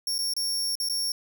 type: tone with dropouts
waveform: sawtooth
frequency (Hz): 5500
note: F8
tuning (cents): -27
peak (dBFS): -23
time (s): 0.07-1.12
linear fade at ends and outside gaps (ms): 2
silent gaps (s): 0.182-0.188 / 0.337-0.365 / 0.754-0.8 / 0.888-0.897
effects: none